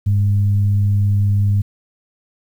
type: tone with frequency modulation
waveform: sine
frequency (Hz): 100.6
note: G2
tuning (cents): +45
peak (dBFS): -12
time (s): 0.06-1.62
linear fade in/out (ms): 10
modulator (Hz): 106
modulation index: 0.29
effects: 8-bit